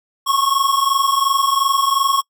square tone pair together, 1085.9 / 1108.7 Hz, C#6 / C#6, -36 / 0 cents, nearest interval unison, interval 36 cents, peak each -18 dBFS, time 0.26-2.22 s, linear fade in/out 20 ms, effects noise-tail reverb RT60 0.1 s tail -26 dB re dry

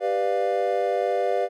triangle chord, G dominant seventh, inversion none, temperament equal with one note detuned, 392 / 493.9 / 592.8 / 698.5 Hz, G4 / B4 / D5 / F5, 0 / 0 / +16 / 0 cents, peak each -26 / -24 / -25 / -24 dBFS, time 0-1.49 s, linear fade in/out 50 ms, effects none

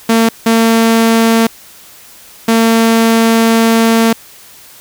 sawtooth tone bursts at uneven times, 227 Hz, A#3, 46 cents flat, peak -3 dBFS, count 3, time 0.09-0.29 / 0.46-1.47 / 2.48-4.13 s, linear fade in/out 5 ms, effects white hiss -38 dBFS RMS until 4.8 s

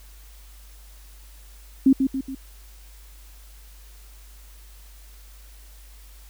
sine tone with echo, 267.3 Hz, C4, 37 cents sharp, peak -11 dBFS, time 1.86-1.93 s, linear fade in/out 5 ms, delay 140 ms, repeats 3, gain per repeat -6 dB, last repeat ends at 2.35 s, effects added 50 Hz sine -44 dBFS peak until 6.29 s + white hiss -53 dBFS RMS until 6.29 s

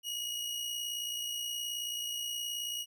sawtooth tone with amplitude modulation, 2893 Hz, F#7, 40 cents flat, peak -30 dBFS, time 0.03-2.86 s, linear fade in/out 50 ms, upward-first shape sine, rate 58.8 Hz, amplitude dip 40%, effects none

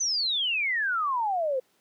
sine exponential sweep, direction down, 6230 to 498.6 Hz, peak -24 dBFS, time 0-1.6 s, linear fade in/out 10 ms, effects pink hiss -67 dBFS RMS until 1.8 s + high-pass 200 Hz 12 dB/octave

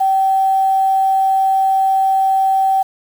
sine tone with quantisation, 771 Hz, G5, 29 cents flat, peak -11 dBFS, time 0-2.83 s, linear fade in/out 10 ms, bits 6, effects none

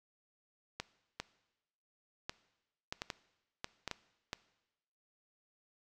clicks, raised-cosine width 0.2 ms, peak -20 dBFS, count 10, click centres 0.8 / 1.2 / 2.295 / 2.925 / 3.019 / 3.102 / 3.644 / 3.877 / 3.913 / 4.331 s, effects noise-tail reverb RT60 1.0 s tail -19 dB re dry

